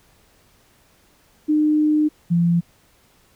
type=tone pair in turn; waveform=sine; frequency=303.8 / 171.04 Hz; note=D#4 / F3; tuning=-41 / -36 cents; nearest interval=minor seventh; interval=995 cents; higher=first; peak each=-14 dBFS; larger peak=neither; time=1.48-2.09 / 2.3-2.61 s; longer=first; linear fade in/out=20 ms; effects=pink hiss -57 dBFS RMS until 3.35 s